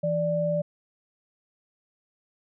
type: tone pair together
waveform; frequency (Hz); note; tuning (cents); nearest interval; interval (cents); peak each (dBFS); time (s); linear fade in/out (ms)
sine; 165.1 / 588.3; E3 / D5; +3 / +3; octave + minor seventh; 2200; -28 / -24; 0.03-0.62; 10
effects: none